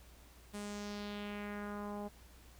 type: tone with low-pass filter sweep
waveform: sawtooth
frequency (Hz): 205.8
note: G#3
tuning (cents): -16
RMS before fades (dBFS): -43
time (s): 0.53-2.09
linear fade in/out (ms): 20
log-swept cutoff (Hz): 10000 to 750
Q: 2.2
effects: added 60 Hz sine -58 dBFS peak until 2.59 s + pink hiss -62 dBFS RMS until 2.59 s